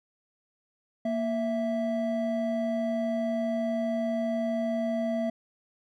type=tone pair together; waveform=triangle; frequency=233.1 / 659.3 Hz; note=A#3 / E5; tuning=0 / 0 cents; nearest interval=octave + tritone; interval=1800 cents; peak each=-27 dBFS; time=1.05-5.3 s; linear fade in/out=5 ms; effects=none